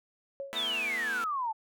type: tone with exponential decay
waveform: sine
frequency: 552 Hz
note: C#5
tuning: 7 cents flat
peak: -32 dBFS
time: 0.4-0.71 s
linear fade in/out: 0 ms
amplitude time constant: 66 ms
type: chord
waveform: 5% pulse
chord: A suspended second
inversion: none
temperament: equal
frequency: 220 / 246.9 / 329.6 Hz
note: A3 / B3 / E4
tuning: 0 / 0 / 0 cents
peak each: -31 dBFS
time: 0.53-1.24 s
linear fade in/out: 0 ms
type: exponential sweep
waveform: sine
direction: down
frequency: 3767 to 851 Hz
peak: -29 dBFS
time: 0.55-1.53 s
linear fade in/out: 20 ms
effects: none